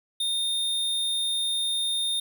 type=tone; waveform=square; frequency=3650 Hz; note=A#7; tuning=37 cents flat; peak=-25 dBFS; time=0.2-2.2 s; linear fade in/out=5 ms; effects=none